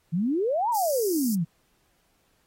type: exponential two-way sweep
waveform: sine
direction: up then down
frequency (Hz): 155.3 to 987.8 to 155.3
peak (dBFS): -22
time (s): 0.12-1.45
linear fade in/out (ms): 20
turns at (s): 0.7
type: high-pass noise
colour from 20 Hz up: white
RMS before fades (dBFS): -34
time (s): 0.74-1.35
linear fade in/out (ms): 5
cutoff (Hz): 4700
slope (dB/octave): 96
effects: pink hiss -68 dBFS RMS until 2.46 s + AAC 48 kbps